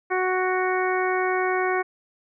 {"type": "harmonic tone", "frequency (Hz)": 370, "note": "F#4", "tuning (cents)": 0, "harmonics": [1, 2, 3, 4, 5, 6], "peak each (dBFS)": [-24, -27, -29, -30, -31, -32], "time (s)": [0.1, 1.83], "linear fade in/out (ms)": 20, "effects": []}